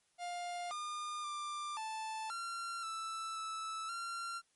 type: tone with pitch steps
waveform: 45% pulse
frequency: 704 / 1210 / 1187 / 878 / 1372 / 1322 / 1312 / 1374 Hz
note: F5 / D#6 / D6 / A5 / F6 / E6 / E6 / F6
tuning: +14 / -49 / +18 / -4 / -31 / +5 / -9 / -29 cents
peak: -39 dBFS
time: 0.18-4.42 s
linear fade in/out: 50 ms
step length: 530 ms
effects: white hiss -75 dBFS RMS until 4.55 s + MP3 48 kbps